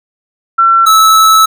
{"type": "tone pair in turn", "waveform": ["sine", "square"], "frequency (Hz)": [1350, 1305.5], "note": ["E6", "E6"], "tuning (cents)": [41, -17], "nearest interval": "minor second", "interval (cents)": 58, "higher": "first", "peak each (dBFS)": -4, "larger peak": "neither", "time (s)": [[0.58, 0.86], [0.86, 1.46]], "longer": "second", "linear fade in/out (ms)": 10, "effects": []}